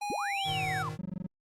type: tone with pitch glide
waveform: square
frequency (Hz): 823 to 754.7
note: G#5 to F#5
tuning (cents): -16 to +34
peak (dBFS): -33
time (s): 0.01-0.83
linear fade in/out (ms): 10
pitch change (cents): -150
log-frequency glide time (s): 0.15-0.64
type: linear two-way sweep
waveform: sine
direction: up then down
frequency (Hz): 188.1 to 3422 to 971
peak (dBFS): -33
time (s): 0.1-0.89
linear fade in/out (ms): 0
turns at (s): 0.46
type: chord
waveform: square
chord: Ab suspended second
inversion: none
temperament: equal with one note detuned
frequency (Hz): 103.83 / 119.33 / 155.56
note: Ab2 / Bb2 / Eb3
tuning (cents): 0 / +41 / 0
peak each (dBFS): -43 / -43 / -38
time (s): 0.44-0.98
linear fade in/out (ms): 50
type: tone bursts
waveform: triangle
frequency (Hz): 183.2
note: F#3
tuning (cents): -17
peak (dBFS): -30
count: 7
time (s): 0.99-1.264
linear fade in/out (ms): 2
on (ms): 22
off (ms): 20
effects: low-pass 11000 Hz 12 dB/octave + Opus 32 kbps